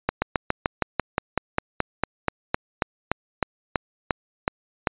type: slowing click train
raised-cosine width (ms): 0.5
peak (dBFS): -5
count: 21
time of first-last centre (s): 0.09-4.872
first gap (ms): 130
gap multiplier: 1.06
effects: resampled to 8000 Hz